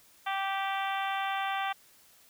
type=harmonic tone; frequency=390 Hz; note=G4; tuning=9 cents flat; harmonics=2 / 3 / 4 / 5 / 6 / 7 / 8 / 9; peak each=-32 / -36 / -38 / -40 / -42 / -43 / -44 / -45 dBFS; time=0.26-1.73 s; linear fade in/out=10 ms; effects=white hiss -60 dBFS RMS until 2.29 s